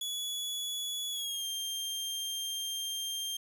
sawtooth tone with pitch glide, 3396 to 3187 Hz, G#7 to G7, +38 to +28 cents, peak -31 dBFS, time 0.01-3.37 s, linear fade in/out 5 ms, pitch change -110 cents, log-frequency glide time 1.11-1.45 s, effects 10-bit

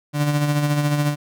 35% pulse tone with tremolo, 146.83 Hz, D3, in tune, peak -14 dBFS, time 0.13-1.16 s, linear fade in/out 50 ms, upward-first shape sine, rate 14 Hz, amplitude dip 45%, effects none

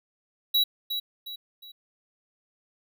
square tone with echo, 3899 Hz, B7, 23 cents flat, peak -20 dBFS, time 0.54-0.64 s, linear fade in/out 10 ms, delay 360 ms, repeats 3, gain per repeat -8 dB, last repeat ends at 1.72 s, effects none

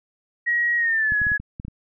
sine tone with pitch glide, 1900 to 1683 Hz, A#6 to G#6, +33 to +23 cents, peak -18 dBFS, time 0.46-1.38 s, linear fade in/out 20 ms, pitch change -210 cents, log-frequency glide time 0.77-1.17 s
clicks, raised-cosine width 5 ms, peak -21 dBFS, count 8, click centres 1.121 / 1.217 / 1.268 / 1.318 / 1.4 / 1.599 / 1.65 / 1.682 s
effects none

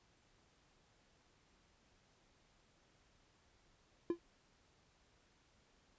triangle tone with exponential decay, 342.4 Hz, F4, 34 cents flat, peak -27 dBFS, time 4.1-4.19 s, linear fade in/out 2 ms, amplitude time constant 19 ms, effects pink hiss -72 dBFS RMS until 5.98 s + resampled to 16000 Hz

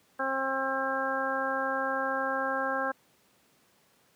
harmonic tone, 267.1 Hz, C4, 36 cents sharp, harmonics 1 / 2 / 3 / 4 / 5 / 6, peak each -38 / -33 / -35 / -35 / -35 / -33 dBFS, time 0.19-2.92 s, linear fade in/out 10 ms, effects pink hiss -65 dBFS RMS until 4.15 s + high-pass 150 Hz 12 dB/octave

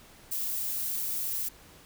violet noise, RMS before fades -32 dBFS, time 0.31-1.49 s, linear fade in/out 10 ms, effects pink hiss -54 dBFS RMS until 1.85 s

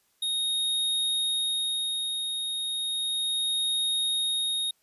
square tone with tremolo, 3729 Hz, A#7, in tune, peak -25 dBFS, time 0.22-4.71 s, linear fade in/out 5 ms, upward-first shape sine, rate 0.34 Hz, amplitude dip 40%, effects white hiss -69 dBFS RMS until 4.82 s + resampled to 32000 Hz

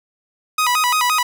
sawtooth tone with vibrato, 1108.7 Hz, C#6, in tune, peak -11 dBFS, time 0.58-1.23 s, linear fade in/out 5 ms, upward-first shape square, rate 5.8 Hz, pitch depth 210 cents each way, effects none

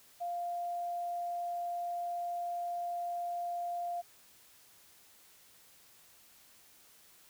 sine tone, 698 Hz, F5, 1 cent flat, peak -34 dBFS, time 0.2-4.02 s, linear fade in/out 20 ms, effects white hiss -61 dBFS RMS until 7.29 s

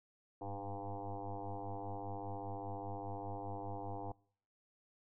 sine tone with frequency modulation, 400.9 Hz, G4, 39 cents sharp, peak -40 dBFS, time 0.41-4.12 s, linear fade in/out 5 ms, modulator 99.6 Hz, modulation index 4.9, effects noise-tail reverb RT60 0.6 s tail -26 dB re dry

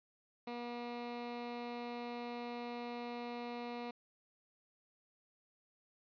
15% pulse tone, 240 Hz, B3, 49 cents flat, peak -35 dBFS, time 0.47-3.91 s, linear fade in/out 5 ms, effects resampled to 11025 Hz

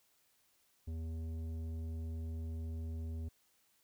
sine tone with tanh clipping, 81 Hz, E2, 30 cents flat, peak -40 dBFS, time 0.87-3.29 s, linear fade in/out 10 ms, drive 11 dB, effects white hiss -73 dBFS RMS until 3.83 s

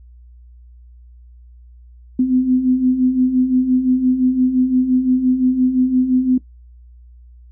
sine beating tone pair, 250.8 / 256.6 Hz, B3 / C4, +27 / -34 cents, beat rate 5.8 Hz, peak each -20 / -13 dBFS, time 2.19-6.38 s, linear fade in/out 5 ms, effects noise-tail reverb RT60 0.1 s tail -17 dB re dry + added 60 Hz sine -40 dBFS peak until 7.51 s

